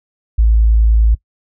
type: tone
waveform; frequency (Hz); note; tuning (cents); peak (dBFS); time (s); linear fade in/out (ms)
sine; 55; A1; 0; -7; 0.38-1.15; 10
effects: noise-tail reverb RT60 0.1 s tail -21 dB re dry